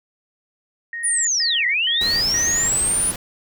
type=tone bursts; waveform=sine; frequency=1864.7 Hz; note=A#6; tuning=in tune; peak=-26 dBFS; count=4; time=0.93-2.68 s; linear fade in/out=2 ms; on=340 ms; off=130 ms
type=linear two-way sweep; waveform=sine; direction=down then up; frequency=9940 to 1887 to 9940 Hz; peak=-17 dBFS; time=1.03-3.12 s; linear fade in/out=20 ms; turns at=1.66 s
type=noise; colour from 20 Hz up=pink; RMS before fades=-30 dBFS; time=2.01-3.16 s; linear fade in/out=2 ms
effects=none